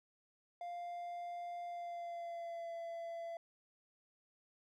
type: tone with pitch glide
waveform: triangle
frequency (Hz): 698.5 to 673.5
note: F5 to E5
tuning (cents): 0 to +37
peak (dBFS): -40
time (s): 0.61-3.37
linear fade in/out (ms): 2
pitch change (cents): -63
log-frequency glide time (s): 1.66-2.73
effects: none